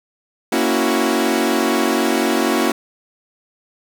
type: chord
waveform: sawtooth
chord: F# dominant seventh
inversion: first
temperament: equal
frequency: 233.1 / 277.2 / 329.6 / 370 Hz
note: A#3 / C#4 / E4 / F#4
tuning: 0 / 0 / 0 / 0 cents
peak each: -17 dBFS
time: 0.52-2.72 s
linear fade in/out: 5 ms
effects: 8-bit